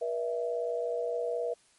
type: tone cluster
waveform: sine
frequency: 479.7 / 604 / 663 Hz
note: A#4 / D5 / E5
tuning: +50 / +48 / +10 cents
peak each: -31 / -39 / -34 dBFS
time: 0.01-1.54 s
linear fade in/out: 10 ms
effects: white hiss -64 dBFS RMS until 1.78 s + MP3 48 kbps